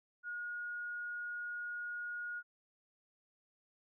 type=tone; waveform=sine; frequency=1440 Hz; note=F#6; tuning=47 cents flat; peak=-39 dBFS; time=0.23-2.43 s; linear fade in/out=50 ms; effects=none